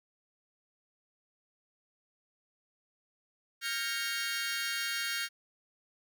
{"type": "chord", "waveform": "20% pulse", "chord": "G half-diminished seventh", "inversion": "third", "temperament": "equal with one note detuned", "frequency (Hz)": [1396.9, 1601.9, 1864.7, 2217], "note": ["F6", "G6", "Bb6", "Db7"], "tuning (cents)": [0, 37, 0, 0], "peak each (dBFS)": -33, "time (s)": [3.61, 5.29], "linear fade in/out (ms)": 50, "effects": []}